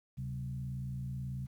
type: tone with frequency modulation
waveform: sine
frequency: 130.81 Hz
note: C3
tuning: in tune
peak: -36 dBFS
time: 0.17-1.47 s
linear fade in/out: 20 ms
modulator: 58.3 Hz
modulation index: 0.72
effects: 11-bit